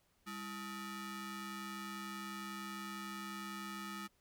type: ring-modulated tone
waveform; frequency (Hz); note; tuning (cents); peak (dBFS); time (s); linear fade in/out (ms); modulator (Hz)
sawtooth; 533; C5; +32; -36; 0.26-4.08; 20; 734
effects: pink hiss -75 dBFS RMS until 4.2 s

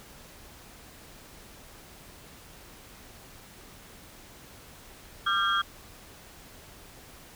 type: tone cluster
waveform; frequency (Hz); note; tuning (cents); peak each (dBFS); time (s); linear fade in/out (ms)
sine; 1194 / 1375 / 1582 / 3269; D6 / F6 / G6 / G#7; +28 / -27 / +15 / -28; -28 / -27 / -30 / -29; 5.26-5.62; 10
effects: tanh soft clip ceiling -14 dBFS + pink hiss -50 dBFS RMS until 7.35 s

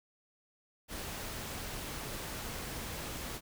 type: noise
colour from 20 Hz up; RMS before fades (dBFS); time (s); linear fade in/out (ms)
pink; -41; 0.88-3.41; 50
effects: none

